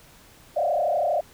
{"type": "tone with frequency modulation", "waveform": "sine", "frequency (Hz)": 649, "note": "E5", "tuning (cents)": -27, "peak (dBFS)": -20, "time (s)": [0.56, 1.21], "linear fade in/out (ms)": 10, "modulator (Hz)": 32.4, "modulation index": 2.4, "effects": ["pink hiss -52 dBFS RMS until 1.33 s"]}